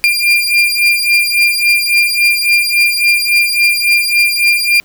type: beating tone pair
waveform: 35% pulse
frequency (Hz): 2394 / 2397.6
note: D7 / D7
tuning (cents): +33 / +35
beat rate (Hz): 3.6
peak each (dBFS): -10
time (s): 0.04-4.8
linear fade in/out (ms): 0
effects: pink hiss -49 dBFS RMS until 4.84 s